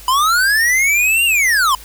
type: linear two-way sweep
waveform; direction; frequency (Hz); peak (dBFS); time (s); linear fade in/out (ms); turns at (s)
square; up then down; 987 to 2825 to 987; -12; 0.08-1.75; 2; 1.25
effects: added 50 Hz sine -38 dBFS peak until 1.84 s + white hiss -39 dBFS RMS until 1.84 s